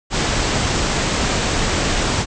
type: low-pass noise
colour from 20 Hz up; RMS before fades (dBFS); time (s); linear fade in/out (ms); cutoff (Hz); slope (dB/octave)
pink; -19; 0.1-2.26; 50; 8100; 96
effects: none